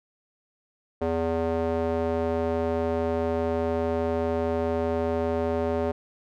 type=tone with band-pass filter; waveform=square; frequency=82.41 Hz; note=E2; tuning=in tune; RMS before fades=-26 dBFS; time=1.01-5.92 s; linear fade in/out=10 ms; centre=510 Hz; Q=1.8; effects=none